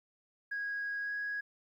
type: tone with pitch glide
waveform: sine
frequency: 1648 to 1659.5 Hz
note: G#6 to G#6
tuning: -14 to -2 cents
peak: -33 dBFS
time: 0.51-1.41 s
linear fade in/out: 10 ms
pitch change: +12 cents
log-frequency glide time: 1.03-1.12 s
effects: tanh soft clip ceiling -30 dBFS + 12-bit